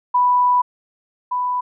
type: tone pair in turn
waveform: sine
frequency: 987.8 / 991.9 Hz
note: B5 / B5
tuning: 0 / +7 cents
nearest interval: unison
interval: 7 cents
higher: second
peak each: -12 / -18 dBFS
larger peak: first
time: 0.14-0.62 / 1.31-1.61 s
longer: first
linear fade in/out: 10 ms
effects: none